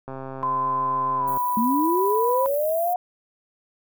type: click train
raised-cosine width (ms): 1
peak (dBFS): -21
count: 173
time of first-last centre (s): 0.08-1.373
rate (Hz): 133
type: tone with pitch glide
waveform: sine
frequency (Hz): 1026 to 987.1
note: C6 to B5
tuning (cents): -34 to -1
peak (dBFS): -21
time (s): 0.43-2.46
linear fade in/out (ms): 0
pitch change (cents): -67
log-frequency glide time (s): 1.17-1.24
type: high-pass noise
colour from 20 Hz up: white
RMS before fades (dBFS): -35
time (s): 1.27-2.94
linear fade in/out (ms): 10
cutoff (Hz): 12000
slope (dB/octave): 24
type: linear sweep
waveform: sine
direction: up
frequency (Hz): 215.8 to 728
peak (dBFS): -20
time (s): 1.57-2.96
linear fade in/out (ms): 2
effects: none